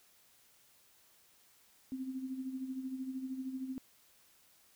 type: tone with tremolo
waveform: sine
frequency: 261.6 Hz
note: C4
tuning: in tune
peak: -35 dBFS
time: 1.92-3.78 s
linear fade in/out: 0 ms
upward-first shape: sine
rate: 13 Hz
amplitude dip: 60%
effects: white hiss -66 dBFS RMS until 4.75 s